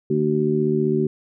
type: harmonic tone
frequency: 75.5 Hz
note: D2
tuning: 48 cents sharp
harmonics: 2 / 3 / 4 / 5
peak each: -24 / -23 / -27 / -20 dBFS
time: 0.1-1.07 s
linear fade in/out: 5 ms
effects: none